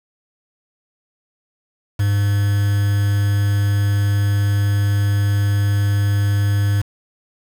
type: tone with quantisation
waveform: triangle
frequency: 101.3 Hz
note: G#2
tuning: 43 cents flat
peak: -12 dBFS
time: 1.99-6.82 s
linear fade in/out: 10 ms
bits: 5
effects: none